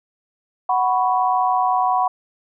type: chord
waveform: sine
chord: F# suspended fourth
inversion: none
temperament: equal with one note detuned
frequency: 742.1 / 987.8 / 1108.7 Hz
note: F#5 / B5 / C#6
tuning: +5 / 0 / 0 cents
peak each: -18 / -20 / -23 dBFS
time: 0.69-2.08 s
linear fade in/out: 5 ms
effects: none